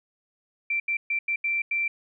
sine tone bursts at uneven times, 2349 Hz, D7, in tune, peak -23 dBFS, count 6, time 0.7-0.8 / 0.88-0.97 / 1.1-1.19 / 1.28-1.36 / 1.44-1.62 / 1.71-1.88 s, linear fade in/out 5 ms, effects none

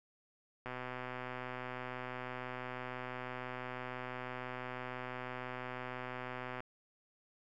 click train, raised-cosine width 0.5 ms, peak -27 dBFS, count 750, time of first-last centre 0.66-6.604 s, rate 126 Hz, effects none

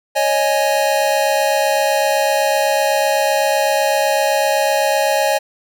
square chord, C# suspended second, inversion none, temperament equal, 554.4 / 622.3 / 830.6 Hz, C#5 / D#5 / G#5, 0 / 0 / 0 cents, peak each -19 dBFS, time 0.15-5.39 s, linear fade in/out 20 ms, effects none

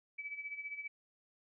sine tone with tremolo, 2296 Hz, D7, 40 cents flat, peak -38 dBFS, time 0.18-0.88 s, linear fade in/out 10 ms, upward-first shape sine, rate 15 Hz, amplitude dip 70%, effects none

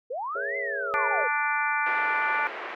sine linear two-way sweep, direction up then down, 446.8 to 2093 to 446.8 Hz, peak -29 dBFS, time 0.1-1.28 s, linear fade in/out 10 ms, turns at 0.57 s
sine chord, A# half-diminished seventh, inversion third, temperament equal with one note detuned, 415.3 / 474.3 / 554.4 / 659.3 Hz, G#4 / A#4 / C#5 / E5, 0 / +30 / 0 / 0 cents, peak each -36 / -39 / -34 / -40 dBFS, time 0.35-1.24 s, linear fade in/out 5 ms
harmonic tone, 293.7 Hz, D4, in tune, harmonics 3 / 4 / 5 / 6 / 7 / 8, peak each -29 / -31 / -28 / -33 / -34 / -32 dBFS, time 0.94-2.47 s, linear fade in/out 0 ms
white band-pass noise, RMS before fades -36 dBFS, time 1.86-2.75 s, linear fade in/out 5 ms, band 350 to 2100 Hz, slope 24 dB/octave
effects none

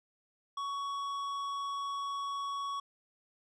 sine tone with tanh clipping, 1119 Hz, C#6, 16 cents sharp, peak -36 dBFS, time 0.57-2.8 s, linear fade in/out 5 ms, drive 11 dB, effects none

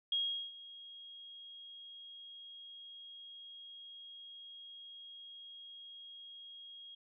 sine tone with ADSR envelope, 3274 Hz, G#7, 25 cents flat, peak -30 dBFS, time 0.12-6.95 s, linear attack 3 ms, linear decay 390 ms, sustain -19 dB, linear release 6 ms, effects none

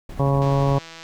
brown noise with tremolo, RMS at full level -32 dBFS, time 0.09-0.78 s, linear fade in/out 5 ms, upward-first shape sine, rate 12 Hz, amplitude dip 30%
harmonic tone, 138.59 Hz, C#3, in tune, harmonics 1 / 2 / 3 / 4 / 5 / 6 / 7 / 8, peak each -18 / -27 / -27 / -25 / -30 / -32 / -30 / -31 dBFS, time 0.19-0.79 s, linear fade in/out 10 ms
click train, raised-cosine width 0.2 ms, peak -22 dBFS, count 101, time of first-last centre 0.42-1.03 s, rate 164 Hz
effects none

